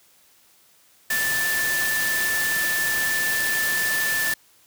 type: tone in noise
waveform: sine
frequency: 1760 Hz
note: A6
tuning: in tune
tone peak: -22 dBFS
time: 1.1-4.34 s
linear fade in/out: 5 ms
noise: white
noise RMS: -27 dBFS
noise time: 1.1-4.34 s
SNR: +2 dB
effects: white hiss -57 dBFS RMS until 4.66 s + high-pass 60 Hz 12 dB/octave